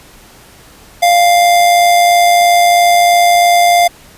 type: tone with amplitude modulation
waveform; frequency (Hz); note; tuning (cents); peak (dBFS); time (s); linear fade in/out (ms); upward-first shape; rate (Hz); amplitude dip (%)
square; 698.5; F5; 0; -5; 1.02-3.88; 10; sine; 103; 35
effects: pink hiss -40 dBFS RMS until 4.17 s + resampled to 32000 Hz